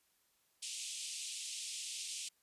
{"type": "band-pass noise", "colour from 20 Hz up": "white", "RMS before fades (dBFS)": -44, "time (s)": [0.62, 2.29], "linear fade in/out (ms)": 10, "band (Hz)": [2500, 9300], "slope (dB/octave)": 48, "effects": ["white hiss -75 dBFS RMS until 2.42 s", "resampled to 32000 Hz"]}